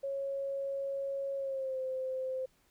sine tone with pitch glide, 550 to 520.3 Hz, C#5 to C5, -14 to -10 cents, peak -33 dBFS, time 0.03-2.46 s, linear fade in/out 10 ms, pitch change -96 cents, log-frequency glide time 1.36-1.79 s, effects pink hiss -70 dBFS RMS until 2.7 s

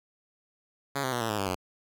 5% pulse tone with pitch steps, 139.3 / 129.97 / 121.27 / 113.15 / 105.57 / 98.5 / 91.9 Hz, C#3 / C3 / B2 / A2 / G#2 / G2 / F#2, +9 / -11 / -31 / +49 / +29 / +9 / -11 cents, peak -17 dBFS, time 0.95-1.552 s, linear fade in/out 10 ms, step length 86 ms, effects none

